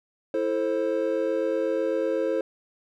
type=chord; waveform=triangle; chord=A minor; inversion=second; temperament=just; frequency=330 / 440 / 528 Hz; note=E4 / A4 / C5; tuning=+2 / 0 / +16 cents; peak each=-27 / -26 / -24 dBFS; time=0.34-2.41 s; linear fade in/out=2 ms; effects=none